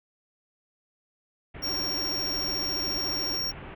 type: low-pass noise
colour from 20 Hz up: pink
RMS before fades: -42 dBFS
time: 1.54-3.75 s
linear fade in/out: 10 ms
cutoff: 2900 Hz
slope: 48 dB/octave
type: tone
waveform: square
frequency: 5560 Hz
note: F8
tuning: 9 cents flat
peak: -28 dBFS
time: 1.62-3.52 s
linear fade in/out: 20 ms
type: tone with vibrato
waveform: sawtooth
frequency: 332.5 Hz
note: E4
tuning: 15 cents sharp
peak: -34 dBFS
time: 1.62-3.4 s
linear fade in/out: 50 ms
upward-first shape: sine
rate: 14 Hz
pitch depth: 290 cents each way
effects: none